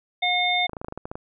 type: harmonic tone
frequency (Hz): 720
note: F#5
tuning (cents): -47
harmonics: 1 / 3 / 5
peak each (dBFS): -24 / -24 / -24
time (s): 0.22-0.67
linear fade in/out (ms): 10
type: clicks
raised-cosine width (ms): 1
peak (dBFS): -19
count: 11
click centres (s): 0.695 / 0.733 / 0.768 / 0.815 / 0.846 / 0.884 / 0.924 / 0.976 / 1.055 / 1.115 / 1.155
effects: none